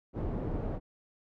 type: low-pass noise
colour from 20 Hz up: pink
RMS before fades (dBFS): -34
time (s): 0.13-0.8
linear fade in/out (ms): 50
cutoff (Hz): 540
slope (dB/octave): 12
effects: none